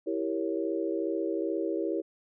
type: chord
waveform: sine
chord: E diminished seventh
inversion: none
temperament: equal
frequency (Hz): 329.6 / 392 / 466.2 / 554.4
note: E4 / G4 / Bb4 / Db5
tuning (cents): 0 / 0 / 0 / 0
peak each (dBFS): -31 / -33 / -35 / -36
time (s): 0.06-2.02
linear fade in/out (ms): 20
effects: none